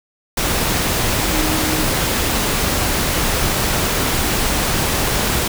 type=tone in noise; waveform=sine; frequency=311.1 Hz; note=D#4; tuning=in tune; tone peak=-22 dBFS; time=1.32-1.84 s; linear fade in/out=5 ms; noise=pink; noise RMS=-18 dBFS; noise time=0.37-5.48 s; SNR=-7 dB; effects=none